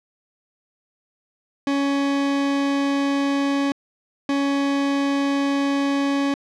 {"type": "tone pair in turn", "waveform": "40% pulse", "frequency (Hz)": [279.2, 279.2], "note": ["C#4", "C#4"], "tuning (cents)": [13, 13], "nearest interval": "unison", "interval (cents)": 0, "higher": "neither", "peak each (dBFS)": -18, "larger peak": "neither", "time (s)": [[1.67, 3.72], [4.29, 6.34]], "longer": "neither", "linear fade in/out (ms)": 2, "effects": ["low-pass 5000 Hz 12 dB/octave"]}